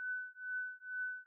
sine tone with tremolo, 1502 Hz, F#6, 26 cents sharp, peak -35 dBFS, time 0-1.26 s, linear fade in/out 0 ms, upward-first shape triangle, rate 2.2 Hz, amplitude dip 100%, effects none

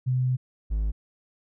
sine / triangle tone pair in turn, 127.5 / 52.69 Hz, C3 / G#1, -44 / +26 cents, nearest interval octave + minor third, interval 1530 cents, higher first, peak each -21 dBFS, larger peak neither, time 0.06-0.37 / 0.7-0.92 s, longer first, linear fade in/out 20 ms, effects none

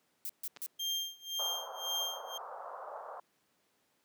violet noise bursts, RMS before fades -39 dBFS, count 3, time 0.25-0.662 s, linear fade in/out 0 ms, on 44 ms, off 140 ms
clicks, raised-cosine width 0.2 ms, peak -31 / -31 dBFS, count 2, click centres 0.564 / 0.571 s
35% pulse tone with tremolo, 3192 Hz, G7, 31 cents sharp, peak -30 dBFS, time 0.79-2.38 s, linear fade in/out 10 ms, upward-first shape sine, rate 1.9 Hz, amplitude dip 95%
pink band-pass noise, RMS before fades -45 dBFS, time 1.39-3.2 s, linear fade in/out 5 ms, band 520 to 1300 Hz, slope 48 dB/octave
effects pink hiss -74 dBFS RMS until 4.04 s + high-pass 200 Hz 12 dB/octave

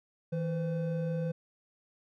triangle tone pair together, 161.38 / 510 Hz, E3 / C5, -36 / -44 cents, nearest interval octave + minor sixth, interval 1992 cents, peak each -29 / -34 dBFS, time 0.32-1.32 s, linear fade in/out 10 ms, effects none

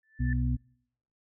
sine tone with exponential growth, 1760 Hz, A6, in tune, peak -33 dBFS, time 0.03-0.33 s, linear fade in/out 2 ms, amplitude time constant 64 ms
harmonic tone, 61.74 Hz, B1, in tune, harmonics 1 / 2 / 4, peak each -28 / -29 / -33 dBFS, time 0.19-0.57 s, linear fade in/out 20 ms
effects noise-tail reverb RT60 0.7 s tail -26 dB re dry

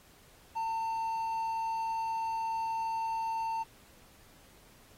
triangle tone, 900 Hz, A5, 39 cents sharp, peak -29 dBFS, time 0.55-3.64 s, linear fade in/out 20 ms, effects pink hiss -60 dBFS RMS until 4.97 s + AAC 48 kbps

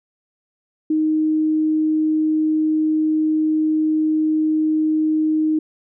sine tone, 311.3 Hz, D#4, 1 cent sharp, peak -15 dBFS, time 0.9-5.59 s, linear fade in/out 5 ms, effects none

